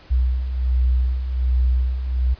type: beating tone pair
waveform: sine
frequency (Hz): 61.74 / 63.04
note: B1 / B1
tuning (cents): 0 / +36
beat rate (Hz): 1.3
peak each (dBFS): -24 / -17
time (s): 0.1-2.35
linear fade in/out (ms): 20
effects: pink hiss -48 dBFS RMS until 2.39 s + resampled to 11025 Hz